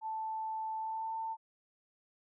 sine tone with pitch glide, 880 to 894.3 Hz, A5 to A5, 0 to +28 cents, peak -35 dBFS, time 0.01-1.37 s, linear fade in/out 50 ms, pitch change +28 cents, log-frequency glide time 0.78-1.14 s, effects none

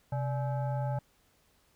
sine tone with frequency modulation, 130.81 Hz, C3, in tune, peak -29 dBFS, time 0.12-0.99 s, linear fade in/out 5 ms, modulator 716 Hz, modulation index 0.7, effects pink hiss -68 dBFS RMS until 1.75 s

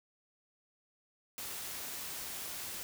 white noise, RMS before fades -42 dBFS, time 1.38-2.83 s, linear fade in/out 0 ms, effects none

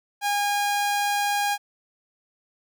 sawtooth tone, 816 Hz, G#5, 31 cents flat, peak -18 dBFS, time 0.21-1.58 s, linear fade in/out 50 ms, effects none

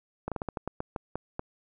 slowing click train, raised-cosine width 1 ms, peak -18 dBFS, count 11, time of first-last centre 0.28-1.394 s, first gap 37 ms, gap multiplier 1.23, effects none

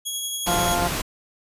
15% pulse tone with tremolo, 3322 Hz, G#7, in tune, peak -18 dBFS, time 0.05-0.76 s, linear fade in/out 20 ms, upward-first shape sine, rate 11 Hz, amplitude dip 25%
pink noise, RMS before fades -26 dBFS, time 0.46-1.02 s, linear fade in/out 10 ms
harmonic tone, 174.61 Hz, F3, in tune, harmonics 1 / 2 / 3 / 4 / 5 / 6 / 8, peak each -30 / -32 / -34 / -24 / -29 / -30 / -31 dBFS, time 0.47-0.88 s, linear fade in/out 10 ms
effects resampled to 32000 Hz

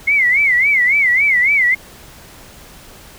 sine tone with vibrato, 2117 Hz, C7, 20 cents sharp, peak -10 dBFS, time 0.07-1.75 s, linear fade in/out 10 ms, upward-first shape sine, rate 3.6 Hz, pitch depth 160 cents each way, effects pink hiss -40 dBFS RMS until 3.18 s

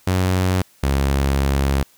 sawtooth tone pair in turn, 92.5 / 68.72 Hz, F#2 / C#2, 0 / -14 cents, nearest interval perfect fourth, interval 514 cents, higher first, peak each -12 dBFS, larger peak neither, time 0.07-0.62 / 0.83-1.83 s, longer second, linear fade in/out 5 ms, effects white hiss -54 dBFS RMS until 1.97 s

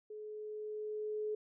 sine tone with level ramp, 426.1 Hz, G#4, 44 cents sharp, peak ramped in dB -44 to -34 dBFS, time 0.1-1.35 s, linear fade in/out 5 ms, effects none

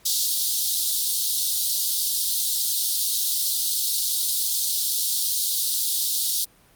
pink high-pass noise, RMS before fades -23 dBFS, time 0.05-6.45 s, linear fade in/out 10 ms, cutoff 3700 Hz, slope 48 dB/octave, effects pink hiss -56 dBFS RMS until 6.75 s + Opus 48 kbps

